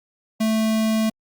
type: tone with notch filter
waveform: square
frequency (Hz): 220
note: A3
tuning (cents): 0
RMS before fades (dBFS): -20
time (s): 0.4-1.1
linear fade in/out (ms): 10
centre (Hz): 1400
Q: 2
effects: Opus 48 kbps